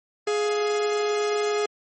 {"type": "tone pair together", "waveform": "45% pulse", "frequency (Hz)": [418, 700.8], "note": ["G#4", "F5"], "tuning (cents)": [11, 6], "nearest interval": "major sixth", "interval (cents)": 895, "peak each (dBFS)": [-22, -33], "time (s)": [0.27, 1.66], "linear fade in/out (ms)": 5, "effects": ["MP3 32 kbps"]}